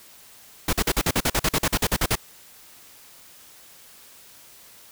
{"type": "noise bursts", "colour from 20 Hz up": "pink", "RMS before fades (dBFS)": -21, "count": 16, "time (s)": [0.68, 2.155], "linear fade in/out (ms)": 5, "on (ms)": 50, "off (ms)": 45, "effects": ["white hiss -49 dBFS RMS until 4.91 s"]}